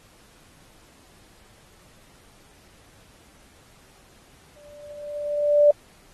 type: tone with exponential growth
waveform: sine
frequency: 587.3 Hz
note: D5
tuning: in tune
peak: -10 dBFS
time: 4.56-5.71 s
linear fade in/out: 5 ms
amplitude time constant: 250 ms
effects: pink hiss -55 dBFS RMS until 6.13 s + AAC 32 kbps